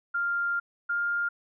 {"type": "tone pair in turn", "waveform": "sine", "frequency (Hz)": [1396.9, 1404.9], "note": ["F6", "F6"], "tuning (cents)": [0, 10], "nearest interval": "unison", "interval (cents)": 10, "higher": "second", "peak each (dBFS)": -25, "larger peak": "neither", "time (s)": [[0.14, 0.6], [0.89, 1.29]], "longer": "first", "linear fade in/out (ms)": 10, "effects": []}